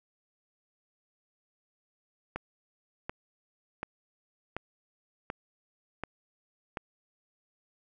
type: click train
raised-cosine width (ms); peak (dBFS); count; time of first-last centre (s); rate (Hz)
0.5; -19; 7; 2.36-6.772; 1.36
effects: none